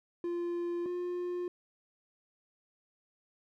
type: tone pair in turn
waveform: triangle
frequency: 346.5 / 355 Hz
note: F4 / F4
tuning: -14 / +28 cents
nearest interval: unison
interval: 42 cents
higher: second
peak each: -30 / -31 dBFS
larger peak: first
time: 0.24-0.86 / 0.86-1.48 s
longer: neither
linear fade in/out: 2 ms
effects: none